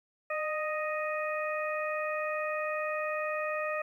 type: harmonic tone with a mistuned harmonic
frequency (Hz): 622.3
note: D#5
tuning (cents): 0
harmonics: 1 / 2 / 3 / 4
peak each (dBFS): -33 / -36 / -38 / -39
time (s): 0.3-3.82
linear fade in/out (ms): 5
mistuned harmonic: 1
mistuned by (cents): -37
effects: 11-bit